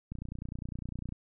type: click train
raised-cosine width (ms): 5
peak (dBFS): -26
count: 31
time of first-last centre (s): 0.12-1.123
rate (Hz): 29.9
effects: none